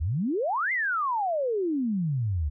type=exponential two-way sweep; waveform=sine; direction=up then down; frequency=68.8 to 2128 to 68.8 Hz; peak=-24 dBFS; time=0-2.5 s; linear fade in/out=20 ms; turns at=0.72 s; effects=none